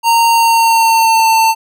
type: tone with pitch glide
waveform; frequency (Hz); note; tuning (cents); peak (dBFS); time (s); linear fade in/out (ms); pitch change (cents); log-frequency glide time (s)
square; 924 to 895.6; A#5 to A5; -16 to +30; -8; 0.03-1.55; 50; -54; 0.29-1.27
effects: none